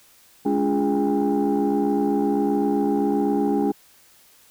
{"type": "tone cluster", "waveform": "sine", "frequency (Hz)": [208.4, 284, 345.4, 413.1, 803], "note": ["G#3", "C#4", "F4", "G#4", "G5"], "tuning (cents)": [6, 42, -19, -9, 41], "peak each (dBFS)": [-24, -21, -26, -24, -27], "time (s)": [0.45, 3.72], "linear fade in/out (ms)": 10, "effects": ["tanh soft clip ceiling -12 dBFS", "white hiss -54 dBFS RMS until 4.5 s"]}